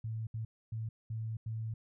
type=tone bursts at uneven times; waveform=sine; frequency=111.4 Hz; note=A2; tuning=22 cents sharp; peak=-35 dBFS; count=5; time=0.04-0.27 / 0.34-0.45 / 0.72-0.89 / 1.1-1.37 / 1.46-1.74 s; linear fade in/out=5 ms; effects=none